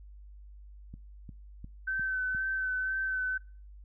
click train, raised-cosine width 5 ms, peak -32 dBFS, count 5, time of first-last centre 0.94-2.348 s, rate 2.84 Hz
sine tone with vibrato, 1530 Hz, G6, 42 cents flat, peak -29 dBFS, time 1.87-3.38 s, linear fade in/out 10 ms, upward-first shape sine, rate 2 Hz, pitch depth 22 cents each way
effects noise-tail reverb RT60 0.4 s tail -24 dB re dry + added 50 Hz sine -47 dBFS peak until 3.84 s

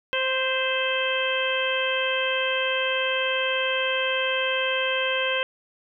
harmonic tone with a mistuned harmonic, 523.3 Hz, C5, in tune, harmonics 1 / 2 / 3 / 4 / 5 / 6, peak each -27 / -32 / -29 / -33 / -28 / -29 dBFS, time 0.13-5.43 s, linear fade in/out 0 ms, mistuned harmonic 4, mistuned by -28 cents, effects none

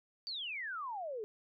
sine exponential sweep, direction down, 4683 to 408.7 Hz, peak -38 dBFS, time 0.27-1.24 s, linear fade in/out 0 ms, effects none

